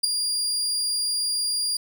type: tone with ADSR envelope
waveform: 30% pulse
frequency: 4811 Hz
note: D8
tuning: 41 cents sharp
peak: -11 dBFS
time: 0.03-1.77 s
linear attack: 15 ms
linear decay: 4 ms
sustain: -9 dB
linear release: 4 ms
effects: none